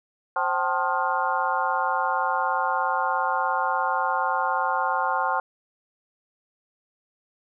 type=harmonic tone with a mistuned harmonic; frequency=176.6 Hz; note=F3; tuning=20 cents sharp; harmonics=3 / 4 / 5 / 6 / 7 / 8; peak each=-32 / -28 / -27 / -27 / -32 / -29 dBFS; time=0.36-5.4 s; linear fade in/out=2 ms; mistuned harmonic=4; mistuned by=+140 cents; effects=none